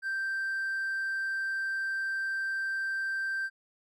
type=tone; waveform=triangle; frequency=1568 Hz; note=G6; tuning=in tune; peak=-27 dBFS; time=0.02-3.5 s; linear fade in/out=50 ms; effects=tanh soft clip ceiling -24 dBFS